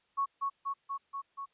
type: tone with echo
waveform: sine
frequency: 1107 Hz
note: C#6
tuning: 3 cents flat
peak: -27 dBFS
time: 0.17-0.26 s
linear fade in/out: 20 ms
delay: 240 ms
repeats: 5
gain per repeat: -2 dB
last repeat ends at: 1.46 s
effects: white hiss -72 dBFS RMS until 1.53 s + resampled to 8000 Hz